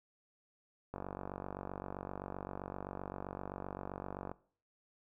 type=click train; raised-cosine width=1 ms; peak=-27 dBFS; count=162; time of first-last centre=0.94-4.315 s; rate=47.7 Hz; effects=noise-tail reverb RT60 0.5 s tail -21 dB re dry